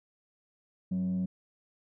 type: tone with frequency modulation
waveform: sine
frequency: 185 Hz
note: F#3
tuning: in tune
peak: -26 dBFS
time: 0.91-1.26 s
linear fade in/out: 10 ms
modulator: 84.3 Hz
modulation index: 0.29
effects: tanh soft clip ceiling -26 dBFS